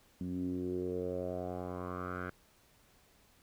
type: tone with low-pass filter sweep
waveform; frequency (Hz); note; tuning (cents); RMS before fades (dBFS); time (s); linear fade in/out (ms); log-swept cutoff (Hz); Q
10% pulse; 90.3; F#2; -42; -38; 0.21-2.3; 0; 220 to 1600; 4.5
effects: pink hiss -66 dBFS RMS until 3.42 s